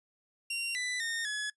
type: tone with pitch steps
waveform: sawtooth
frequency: 2760 / 1990 / 1835 / 1696 Hz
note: F7 / B6 / A#6 / G#6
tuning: -21 / +13 / -28 / +36 cents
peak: -29 dBFS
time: 0.5-1.5 s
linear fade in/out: 5 ms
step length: 250 ms
effects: noise-tail reverb RT60 0.1 s tail -22 dB re dry + resampled to 24000 Hz